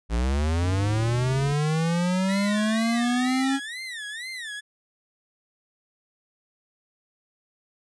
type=linear sweep; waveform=square; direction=up; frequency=54 to 275.1 Hz; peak=-22 dBFS; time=0.09-3.6 s; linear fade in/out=50 ms
type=click train; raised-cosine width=3 ms; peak=-26 dBFS; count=68; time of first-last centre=0.63-1.52 s; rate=75.3 Hz
type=tone with vibrato; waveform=30% pulse; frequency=1864.7 Hz; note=A#6; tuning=in tune; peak=-30 dBFS; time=2.28-4.61 s; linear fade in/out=20 ms; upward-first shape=sine; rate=2.1 Hz; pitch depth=200 cents each way
effects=resampled to 22050 Hz